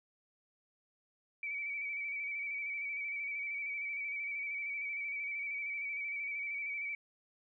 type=tone with vibrato; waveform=sine; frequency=2290 Hz; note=D7; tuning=44 cents flat; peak=-36 dBFS; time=1.43-6.95 s; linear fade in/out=2 ms; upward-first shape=square; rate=13 Hz; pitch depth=30 cents each way; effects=none